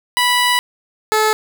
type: tone pair in turn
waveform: 15% pulse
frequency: 984 / 432.4 Hz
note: B5 / A4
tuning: -7 / -30 cents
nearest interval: octave + major second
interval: 1423 cents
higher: first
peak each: -6 dBFS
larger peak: neither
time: 0.17-0.59 / 1.12-1.33 s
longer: first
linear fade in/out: 0 ms
effects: none